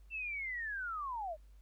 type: linear sweep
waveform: sine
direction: down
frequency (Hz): 2700 to 587.3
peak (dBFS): -37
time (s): 0.1-1.37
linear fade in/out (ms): 50
effects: added 50 Hz sine -55 dBFS peak until 1.61 s + pink hiss -75 dBFS RMS until 1.61 s